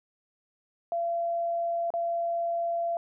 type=tone with dropouts; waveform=sine; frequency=681 Hz; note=F5; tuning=44 cents flat; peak=-26 dBFS; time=0.92-2.97 s; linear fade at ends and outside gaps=1 ms; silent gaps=1.904-1.938 s; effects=none